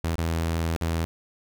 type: tone with dropouts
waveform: sawtooth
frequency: 82.41 Hz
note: E2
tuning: in tune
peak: -20 dBFS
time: 0.04-1.05 s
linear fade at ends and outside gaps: 0 ms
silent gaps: 0.155-0.182 / 0.763-0.812 s
effects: none